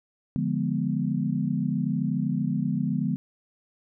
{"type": "chord", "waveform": "sine", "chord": "D diminished seventh", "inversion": "none", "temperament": "equal", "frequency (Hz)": [146.83, 174.61, 207.7, 246.9], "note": ["D3", "F3", "Ab3", "Cb4"], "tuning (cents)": [0, 0, 0, 0], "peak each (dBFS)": -29, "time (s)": [0.36, 3.16], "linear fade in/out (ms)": 0, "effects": []}